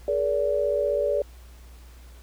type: tone cluster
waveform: sine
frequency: 421.2 / 477.2 / 576 Hz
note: G#4 / A#4 / D5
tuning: +24 / +41 / -34 cents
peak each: -27 / -29 / -23 dBFS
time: 0.08-1.22 s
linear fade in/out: 2 ms
effects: added 60 Hz sine -44 dBFS peak until 2.22 s + pink hiss -55 dBFS RMS until 2.22 s